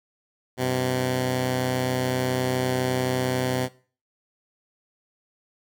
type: tone pair together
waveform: 10% pulse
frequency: 95.6 / 127.61 Hz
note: G2 / C3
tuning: -43 / -43 cents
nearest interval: perfect fourth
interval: 500 cents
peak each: -26 / -15 dBFS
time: 0.57-3.69 s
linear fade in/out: 50 ms
effects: noise-tail reverb RT60 0.4 s tail -19 dB re dry